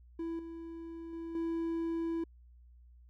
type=tone with level steps; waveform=triangle; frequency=331.2 Hz; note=E4; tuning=8 cents sharp; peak=-33 / -40 / -37 / -30 dBFS; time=0.19-2.24 s; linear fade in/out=5 ms; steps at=0.39 / 1.13 / 1.35 s; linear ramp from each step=2 ms; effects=added 60 Hz sine -55 dBFS peak until 3.09 s